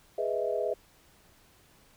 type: chord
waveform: sine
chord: E major seventh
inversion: first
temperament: equal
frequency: 415.3 / 493.9 / 622.3 / 659.3 Hz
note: G#4 / B4 / D#5 / E5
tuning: 0 / 0 / 0 / 0 cents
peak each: -33 dBFS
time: 0.18-0.74 s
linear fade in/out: 5 ms
effects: pink hiss -61 dBFS RMS until 1.96 s